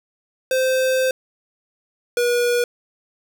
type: tone pair in turn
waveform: square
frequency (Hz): 519 / 482.8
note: C5 / B4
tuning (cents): -14 / -39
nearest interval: minor second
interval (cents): 125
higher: first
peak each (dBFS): -17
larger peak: neither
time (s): 0.51-1.11 / 2.17-2.64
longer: first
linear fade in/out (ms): 2
effects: none